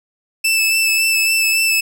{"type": "tone with vibrato", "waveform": "sawtooth", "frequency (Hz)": 2637, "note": "E7", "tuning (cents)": 0, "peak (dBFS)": -10, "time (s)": [0.44, 1.81], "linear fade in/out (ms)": 10, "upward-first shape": "sine", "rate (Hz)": 3.6, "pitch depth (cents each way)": 19, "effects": []}